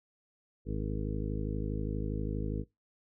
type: harmonic tone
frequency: 52.4 Hz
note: G#1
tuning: 16 cents sharp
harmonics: 1 / 2 / 3 / 4 / 5 / 6 / 8 / 9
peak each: -35 / -38 / -40 / -41 / -42 / -43 / -44 / -45 dBFS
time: 0.65-2.65 s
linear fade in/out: 50 ms
effects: noise-tail reverb RT60 0.2 s tail -23 dB re dry